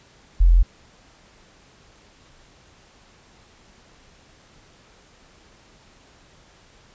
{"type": "tone", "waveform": "sine", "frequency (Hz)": 42.85, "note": "F1", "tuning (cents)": -32, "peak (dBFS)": -10, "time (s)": [0.4, 0.63], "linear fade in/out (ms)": 10, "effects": ["pink hiss -53 dBFS RMS until 6.94 s", "resampled to 16000 Hz"]}